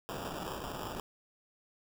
white noise with sample-and-hold, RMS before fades -40 dBFS, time 0.09-1 s, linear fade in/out 0 ms, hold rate 2100 Hz, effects none

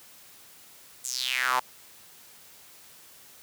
sawtooth tone with high-pass filter sweep, 127.7 Hz, C3, 42 cents flat, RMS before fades -28 dBFS, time 1.04-1.6 s, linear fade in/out 10 ms, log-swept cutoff 8000 to 860 Hz, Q 4.8, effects white hiss -52 dBFS RMS until 3.42 s + high-pass 60 Hz 12 dB/octave

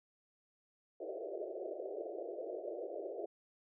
pink band-pass noise, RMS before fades -43 dBFS, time 1-3.26 s, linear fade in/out 5 ms, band 340 to 680 Hz, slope 96 dB/octave, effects none

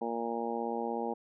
harmonic tone, 116.54 Hz, A#2, in tune, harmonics 2 / 3 / 4 / 5 / 6 / 7 / 8, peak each -38 / -40 / -37 / -42 / -44 / -37 / -44 dBFS, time 0.01-1.14 s, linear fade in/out 10 ms, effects none

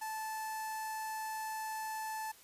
sawtooth tone with notch filter, 874 Hz, A5, 12 cents flat, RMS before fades -40 dBFS, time 0.01-2.32 s, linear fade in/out 10 ms, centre 3300 Hz, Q 0.88, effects white hiss -59 dBFS RMS until 2.43 s + resampled to 32000 Hz

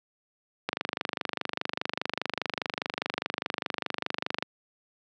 click train, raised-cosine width 0.3 ms, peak -11 dBFS, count 94, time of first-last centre 0.69-4.425 s, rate 24.9 Hz, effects high-pass 200 Hz 12 dB/octave

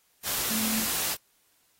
sine tone in noise, 220 Hz, A3, in tune, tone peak -30 dBFS, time 0.49-0.86 s, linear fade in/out 50 ms, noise white, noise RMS -29 dBFS, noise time 0.23-1.17 s, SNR -4 dB, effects white hiss -67 dBFS RMS until 1.79 s + AAC 48 kbps

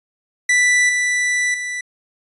45% pulse tone with level steps, 1975.5 Hz, B6, in tune, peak -12 / -16 / -23 dBFS, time 0.49-1.81 s, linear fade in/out 5 ms, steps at 0.89 / 1.54 s, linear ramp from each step 2 ms, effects resampled to 24000 Hz

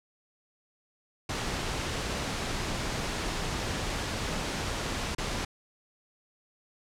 pink noise with dropouts, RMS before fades -32 dBFS, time 1.29-5.45 s, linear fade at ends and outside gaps 5 ms, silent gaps 5.15-5.181 s, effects low-pass 7000 Hz 12 dB/octave

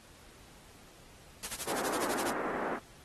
white noise with tremolo, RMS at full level -36 dBFS, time 1.43-2.31 s, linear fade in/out 0 ms, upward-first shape sine, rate 12 Hz, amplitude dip 90%
pink band-pass noise, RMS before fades -36 dBFS, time 1.65-2.8 s, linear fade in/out 50 ms, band 250 to 1700 Hz, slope 24 dB/octave
effects pink hiss -57 dBFS RMS until 3.04 s + AAC 32 kbps

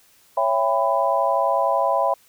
sine chord, C# half-diminished seventh, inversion none, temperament just, 554.4 / 665.2 / 798.3 / 997.9 Hz, C#5 / E5 / G5 / B5, 0 / +16 / +31 / +18 cents, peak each -23 / -22 / -24 / -22 dBFS, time 0.37-2.14 s, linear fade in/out 5 ms, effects white hiss -56 dBFS RMS until 2.28 s

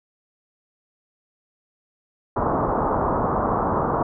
white low-pass noise, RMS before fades -22 dBFS, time 2.36-4.03 s, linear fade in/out 5 ms, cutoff 1200 Hz, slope 48 dB/octave, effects none

